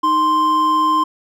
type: tone pair together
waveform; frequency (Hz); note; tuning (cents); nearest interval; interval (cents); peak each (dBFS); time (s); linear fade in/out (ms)
triangle; 311.1 / 1046.5; D#4 / C6; 0 / 0; octave + major sixth; 2100; -20 / -11; 0.03-1.04; 10
effects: none